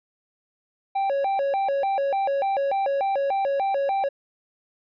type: tone with vibrato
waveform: triangle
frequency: 659.3 Hz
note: E5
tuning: in tune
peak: -19 dBFS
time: 0.95-4.09 s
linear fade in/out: 10 ms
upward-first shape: square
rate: 3.4 Hz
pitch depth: 300 cents each way
effects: resampled to 11025 Hz